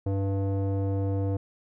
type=tone with low-pass filter; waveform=square; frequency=98 Hz; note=G2; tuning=in tune; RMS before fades=-27 dBFS; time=0.06-1.37 s; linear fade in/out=5 ms; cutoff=540 Hz; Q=1.7; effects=none